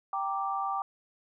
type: chord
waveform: sine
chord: G minor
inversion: none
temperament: equal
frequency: 784 / 932.3 / 1174.7 Hz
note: G5 / Bb5 / D6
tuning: 0 / 0 / 0 cents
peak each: -32 / -38 / -32 dBFS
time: 0.13-0.82 s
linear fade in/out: 2 ms
effects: none